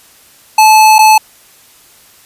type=tone with dropouts; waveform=square; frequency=867 Hz; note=A5; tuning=26 cents flat; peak=-3 dBFS; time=0.58-1.18 s; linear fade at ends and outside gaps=5 ms; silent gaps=0.984-0.989 s; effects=white hiss -43 dBFS RMS until 2.25 s + resampled to 32000 Hz